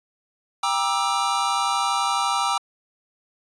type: chord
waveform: square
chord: E half-diminished seventh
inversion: first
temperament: just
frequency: 791.1 / 949.3 / 1186.7 / 1318.5 Hz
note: G5 / Bb5 / D6 / E6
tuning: +16 / +31 / +18 / 0 cents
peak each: -27 dBFS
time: 0.63-2.58 s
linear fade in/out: 5 ms
effects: resampled to 22050 Hz